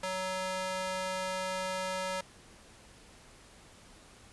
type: tone with high-pass filter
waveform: square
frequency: 186.9 Hz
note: F#3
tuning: 18 cents sharp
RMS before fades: -35 dBFS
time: 0.03-2.21 s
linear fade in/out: 5 ms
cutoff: 610 Hz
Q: 1
effects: pink hiss -56 dBFS RMS until 4.32 s + resampled to 24000 Hz